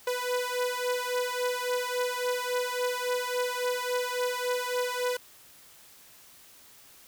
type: beating tone pair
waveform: sawtooth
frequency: 493.9 / 497.5 Hz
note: B4 / B4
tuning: 0 / +13 cents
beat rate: 3.6 Hz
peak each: -27 / -27 dBFS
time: 0.07-5.17 s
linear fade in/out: 5 ms
effects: white hiss -54 dBFS RMS until 7.07 s